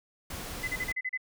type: noise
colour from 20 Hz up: pink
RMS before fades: -39 dBFS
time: 0.3-0.92 s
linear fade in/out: 5 ms
type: tone bursts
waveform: sine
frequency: 2022 Hz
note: B6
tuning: 40 cents sharp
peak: -29 dBFS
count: 7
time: 0.63-1.176 s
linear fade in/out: 10 ms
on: 48 ms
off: 35 ms
effects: none